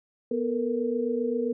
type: tone cluster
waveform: sine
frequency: 244.1 / 448.4 / 476 Hz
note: B3 / A4 / A#4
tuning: -20 / +33 / +36 cents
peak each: -29 dBFS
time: 0.31-1.53 s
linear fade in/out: 5 ms
effects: none